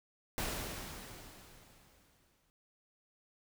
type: noise with exponential decay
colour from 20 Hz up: pink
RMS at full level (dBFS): -36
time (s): 0.38-2.5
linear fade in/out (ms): 0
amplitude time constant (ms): 460
effects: none